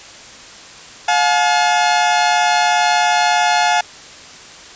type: tone pair together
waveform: sawtooth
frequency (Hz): 713 / 855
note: F5 / A5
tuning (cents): +36 / -50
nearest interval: minor third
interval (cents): 314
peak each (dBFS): -11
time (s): 1.08-3.81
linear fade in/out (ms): 5
effects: white hiss -37 dBFS RMS until 4.75 s + resampled to 16000 Hz